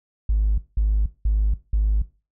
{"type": "tone bursts", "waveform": "triangle", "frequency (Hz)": 51.91, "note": "G#1", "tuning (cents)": 0, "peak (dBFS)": -12, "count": 4, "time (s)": [0.29, 2.02], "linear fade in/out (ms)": 5, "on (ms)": 290, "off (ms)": 190, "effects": ["noise-tail reverb RT60 0.3 s tail -20 dB re dry", "tanh soft clip ceiling -14 dBFS"]}